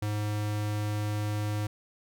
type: tone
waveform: square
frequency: 105 Hz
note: G#2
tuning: 19 cents sharp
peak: -29 dBFS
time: 0.02-1.67 s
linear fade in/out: 5 ms
effects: none